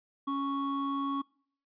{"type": "tone pair together", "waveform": "triangle", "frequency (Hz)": [277.4, 1109.6], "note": ["C#4", "C#6"], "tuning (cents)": [1, 1], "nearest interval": "2 octaves", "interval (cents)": 2400, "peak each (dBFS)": [-30, -31], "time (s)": [0.27, 1.22], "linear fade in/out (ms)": 10, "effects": ["noise-tail reverb RT60 0.6 s tail -26 dB re dry", "resampled to 11025 Hz"]}